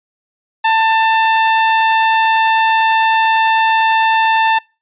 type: tone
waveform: sawtooth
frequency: 891 Hz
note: A5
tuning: 22 cents sharp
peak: -6 dBFS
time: 0.64-4.59 s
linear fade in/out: 10 ms
effects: noise-tail reverb RT60 0.3 s tail -26 dB re dry + resampled to 8000 Hz